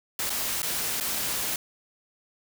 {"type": "noise with dropouts", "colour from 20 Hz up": "white", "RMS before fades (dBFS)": -29, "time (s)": [0.19, 1.56], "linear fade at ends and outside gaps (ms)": 2, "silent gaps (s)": [[0.296, 0.302], [0.62, 0.629], [1.001, 1.008]], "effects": []}